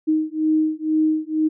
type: beating tone pair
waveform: sine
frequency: 311.1 / 313.2 Hz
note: D#4 / D#4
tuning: 0 / +11 cents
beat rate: 2.1 Hz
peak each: -20 dBFS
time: 0.07-1.49 s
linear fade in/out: 20 ms
effects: none